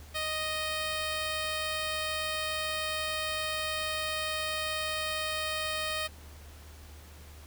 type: tone with notch filter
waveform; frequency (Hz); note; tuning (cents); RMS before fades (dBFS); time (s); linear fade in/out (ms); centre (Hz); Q
5% pulse; 622.3; D#5; 0; -33; 0.14-6.08; 20; 6400; 1.1
effects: added 75 Hz sine -48 dBFS peak until 7.46 s + pink hiss -54 dBFS RMS until 7.46 s